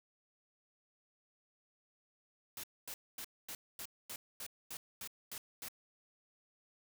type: noise bursts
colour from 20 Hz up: white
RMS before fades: -45 dBFS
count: 11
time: 2.57-5.685 s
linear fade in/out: 2 ms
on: 65 ms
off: 240 ms
effects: none